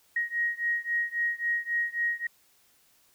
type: beating tone pair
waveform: sine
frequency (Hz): 1882 / 1885.7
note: A#6 / A#6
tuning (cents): +16 / +19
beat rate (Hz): 3.7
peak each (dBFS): -29 / -30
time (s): 0.16-2.27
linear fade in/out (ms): 5
effects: white hiss -64 dBFS RMS until 3.14 s